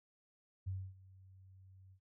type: tone with ADSR envelope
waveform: sine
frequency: 94.7 Hz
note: F#2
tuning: 41 cents sharp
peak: -36 dBFS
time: 0.66-2 s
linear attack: 18 ms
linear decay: 260 ms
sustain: -21 dB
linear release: 79 ms
effects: none